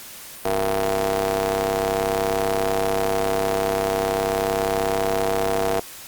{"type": "ring-modulated tone", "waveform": "sawtooth", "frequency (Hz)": 100.4, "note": "G2", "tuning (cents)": 42, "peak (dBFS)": -13, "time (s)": [0.45, 5.8], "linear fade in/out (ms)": 5, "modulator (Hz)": 569, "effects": ["white hiss -39 dBFS RMS until 6.07 s", "Opus 48 kbps"]}